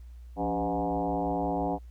sine tone with frequency modulation, 502 Hz, B4, 28 cents sharp, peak -26 dBFS, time 0.36-1.79 s, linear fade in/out 50 ms, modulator 109 Hz, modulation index 3.2, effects added 60 Hz sine -43 dBFS peak until 1.9 s + pink hiss -69 dBFS RMS until 1.9 s

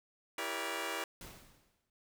10% pulse chord, E diminished seventh, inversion none, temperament just, 329.6 / 395.6 / 474.7 / 569.6 Hz, E4 / G4 / Bb4 / Db5, 0 / +16 / +31 / +47 cents, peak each -34 dBFS, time 0.38-1.04 s, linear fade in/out 2 ms
pink noise with exponential decay, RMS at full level -46 dBFS, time 1.21-1.9 s, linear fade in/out 2 ms, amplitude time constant 150 ms
effects none

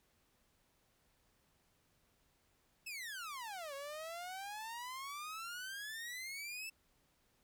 sawtooth exponential two-way sweep, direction down then up, 2666 to 546 to 2666 Hz, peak -40 dBFS, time 2.86-6.7 s, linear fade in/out 10 ms, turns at 3.74 s, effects pink hiss -75 dBFS RMS until 7.43 s

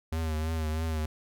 square tone with vibrato, 79.3 Hz, D#2, 33 cents sharp, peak -29 dBFS, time 0.12-1.06 s, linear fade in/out 5 ms, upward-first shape triangle, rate 3.1 Hz, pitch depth 55 cents each way, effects none

